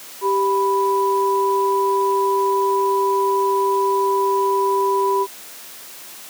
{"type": "tone pair together", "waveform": "sine", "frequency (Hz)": [392, 987.8], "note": ["G4", "B5"], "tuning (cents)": [0, 0], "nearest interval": "octave + major third", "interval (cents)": 1600, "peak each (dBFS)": -18, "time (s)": [0.21, 5.27], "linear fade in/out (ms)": 50, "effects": ["white hiss -38 dBFS RMS until 6.29 s", "high-pass 200 Hz 12 dB/octave"]}